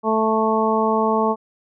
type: harmonic tone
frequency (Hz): 220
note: A3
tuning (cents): 0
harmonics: 1 / 2 / 3 / 4 / 5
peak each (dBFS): -22 / -21 / -24 / -22 / -23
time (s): 0.03-1.36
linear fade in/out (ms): 50
effects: none